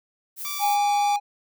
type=noise; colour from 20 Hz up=violet; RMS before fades=-33 dBFS; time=0.36-0.78 s; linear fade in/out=50 ms
type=tone with vibrato; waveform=10% pulse; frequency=1160 Hz; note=D6; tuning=22 cents flat; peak=-23 dBFS; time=0.45-1.16 s; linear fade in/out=0 ms; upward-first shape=triangle; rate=3.5 Hz; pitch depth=9 cents each way
type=tone; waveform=triangle; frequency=820 Hz; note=G#5; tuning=22 cents flat; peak=-17 dBFS; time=0.59-1.2 s; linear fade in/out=50 ms
effects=none